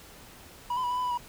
triangle tone with pitch steps, 971 / 1014 / 976 / 992 / 1001 / 989 / 967 Hz, B5 / B5 / B5 / B5 / B5 / B5 / B5, -30 / +45 / -21 / +7 / +23 / +2 / -37 cents, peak -25 dBFS, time 0.7-1.176 s, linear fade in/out 5 ms, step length 68 ms, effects pink hiss -50 dBFS RMS until 1.28 s

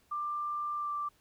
sine tone with pitch glide, 1186 to 1174.4 Hz, D6 to D6, +17 to 0 cents, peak -32 dBFS, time 0.11-1.09 s, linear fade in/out 10 ms, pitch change -17 cents, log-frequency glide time 0.76-0.91 s, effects pink hiss -68 dBFS RMS until 1.2 s

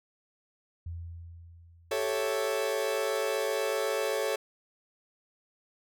sine tone with exponential decay, 84.5 Hz, E2, 43 cents sharp, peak -34 dBFS, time 0.86-2.7 s, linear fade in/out 5 ms, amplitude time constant 400 ms
40% pulse chord, A dominant seventh, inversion third, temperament equal, 392 / 440 / 554.4 / 659.3 Hz, G4 / A4 / C#5 / E5, 0 / 0 / 0 / 0 cents, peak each -35 / -31 / -31 / -37 dBFS, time 1.91-4.36 s, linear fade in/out 5 ms
effects none

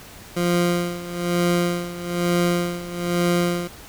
20% pulse tone with tremolo, 174.61 Hz, F3, in tune, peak -12 dBFS, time 0.36-3.68 s, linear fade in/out 10 ms, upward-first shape sine, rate 1.1 Hz, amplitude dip 80%, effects pink hiss -42 dBFS RMS until 3.88 s

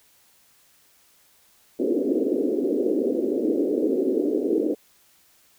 pink band-pass noise, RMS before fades -23 dBFS, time 1.79-4.75 s, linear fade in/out 10 ms, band 260 to 490 Hz, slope 48 dB/octave, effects white hiss -59 dBFS RMS until 5.58 s

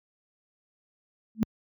sine tone with exponential growth, 220 Hz, A3, in tune, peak -16 dBFS, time 1.35-1.43 s, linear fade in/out 0 ms, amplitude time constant 16 ms, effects high-pass 80 Hz 12 dB/octave

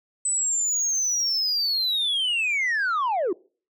sine linear sweep, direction down, 8070 to 322.6 Hz, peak -19 dBFS, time 0.25-3.33 s, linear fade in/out 5 ms, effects noise-tail reverb RT60 0.4 s tail -24 dB re dry + tanh soft clip ceiling -20 dBFS

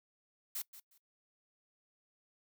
blue noise with echo, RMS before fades -39 dBFS, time 0.55-0.62 s, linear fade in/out 5 ms, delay 180 ms, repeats 2, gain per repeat -14 dB, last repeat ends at 0.98 s, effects noise-tail reverb RT60 0.1 s tail -21 dB re dry

